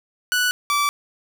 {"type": "tone pair in turn", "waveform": "sawtooth", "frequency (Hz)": [1480, 1157.1], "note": ["F#6", "D6"], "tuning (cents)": [0, -26], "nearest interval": "major third", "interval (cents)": 426, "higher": "first", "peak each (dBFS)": -14, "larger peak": "neither", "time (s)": [[0.32, 0.51], [0.7, 0.89]], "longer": "neither", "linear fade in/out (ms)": 0, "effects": []}